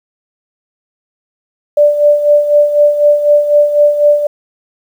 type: tone with tremolo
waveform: sine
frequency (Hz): 588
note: D5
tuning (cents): +2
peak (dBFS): -3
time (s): 1.77-4.27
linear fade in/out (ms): 5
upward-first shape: sine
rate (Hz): 4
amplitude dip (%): 65
effects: 7-bit